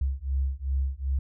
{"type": "beating tone pair", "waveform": "sine", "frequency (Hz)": [66.2, 68.8], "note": ["C2", "C#2"], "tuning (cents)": [21, -12], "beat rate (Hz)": 2.6, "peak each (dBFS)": [-28, -28], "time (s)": [0.01, 1.19], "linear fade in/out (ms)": 5, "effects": []}